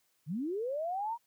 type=linear sweep; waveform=sine; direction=up; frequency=130.81 to 961 Hz; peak=-32 dBFS; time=0.26-1.18 s; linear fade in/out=50 ms; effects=white hiss -74 dBFS RMS until 1.26 s + high-pass 80 Hz 12 dB/octave